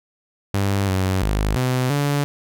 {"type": "tone with pitch steps", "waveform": "sawtooth", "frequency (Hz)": [99.1, 94.3, 51.5, 127.3, 143.6], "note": ["G2", "F#2", "G#1", "C3", "D3"], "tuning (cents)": [19, 33, -14, -47, -39], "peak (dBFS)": -14, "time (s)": [0.54, 2.24], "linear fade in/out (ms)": 0, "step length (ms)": 340, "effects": []}